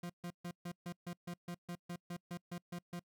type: tone bursts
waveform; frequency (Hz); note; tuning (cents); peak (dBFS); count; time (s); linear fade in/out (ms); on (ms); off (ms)
40% pulse; 174.61; F3; 0; -40; 15; 0.03-2.995; 5; 67; 140
effects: noise-tail reverb RT60 0.1 s tail -26 dB re dry